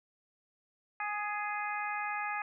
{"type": "harmonic tone with a mistuned harmonic", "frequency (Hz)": 415.3, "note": "G#4", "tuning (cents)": 0, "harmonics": [2, 3, 4, 5, 6], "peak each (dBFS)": [-37, -39, -40, -41, -42], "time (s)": [1, 2.42], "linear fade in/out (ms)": 2, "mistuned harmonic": 4, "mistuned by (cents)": 15, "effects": []}